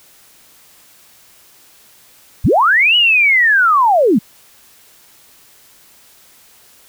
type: linear two-way sweep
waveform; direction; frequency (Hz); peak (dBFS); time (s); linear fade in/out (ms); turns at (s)
sine; up then down; 34.6 to 2960 to 175.5; -8; 2.44-4.19; 10; 2.96
effects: white hiss -47 dBFS RMS until 6.88 s